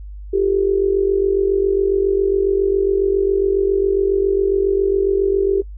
sine tone with amplitude modulation, 392 Hz, G4, in tune, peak -10 dBFS, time 0.33-5.62 s, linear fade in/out 10 ms, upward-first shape sine, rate 47.3 Hz, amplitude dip 80%, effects noise-tail reverb RT60 0.1 s tail -22 dB re dry + added 50 Hz sine -30 dBFS peak until 5.77 s

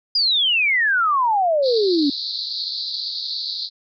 sine exponential sweep, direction down, 4978 to 273.2 Hz, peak -15 dBFS, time 0.15-2.1 s, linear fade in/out 5 ms
pink band-pass noise, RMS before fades -27 dBFS, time 1.62-3.7 s, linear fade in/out 50 ms, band 3900 to 4700 Hz, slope 96 dB/octave
effects none

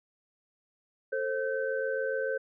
sine tone cluster, 444 / 531 / 1537 Hz, A4 / C5 / G6, +16 / +25 / -35 cents, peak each -33 / -31 / -35 dBFS, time 1.12-2.38 s, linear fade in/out 10 ms, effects none

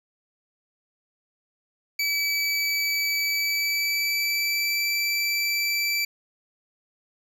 25% pulse tone with pitch glide, 2296 to 2328 Hz, D7 to D7, -40 to -16 cents, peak -19 dBFS, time 1.99-6.05 s, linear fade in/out 5 ms, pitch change +24 cents, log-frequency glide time 3.23-4.87 s, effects none

